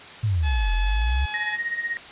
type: exponential two-way sweep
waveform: sine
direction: down then up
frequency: 115 to 42.75 to 69.8 Hz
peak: -19 dBFS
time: 0.23-1.26 s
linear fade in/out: 10 ms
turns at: 0.73 s
type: tone with pitch glide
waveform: 10% pulse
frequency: 857 to 847.6 Hz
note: A5 to G#5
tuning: -46 to +35 cents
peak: -20 dBFS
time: 0.42-1.58 s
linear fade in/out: 50 ms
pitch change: -19 cents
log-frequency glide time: 0.86-1.33 s
type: tone with tremolo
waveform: sine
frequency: 1873 Hz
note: A#6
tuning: 8 cents sharp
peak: -22 dBFS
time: 1.34-1.97 s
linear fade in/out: 0 ms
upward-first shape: sine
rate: 16 Hz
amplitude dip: 70%
effects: white hiss -41 dBFS RMS until 2.11 s + resampled to 8000 Hz